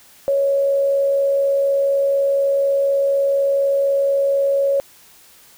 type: tone with frequency modulation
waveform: sine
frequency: 554.4 Hz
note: C#5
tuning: in tune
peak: -14 dBFS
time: 0.28-4.8 s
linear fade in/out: 0 ms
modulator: 75.9 Hz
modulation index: 0.2
effects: white hiss -48 dBFS RMS until 5.57 s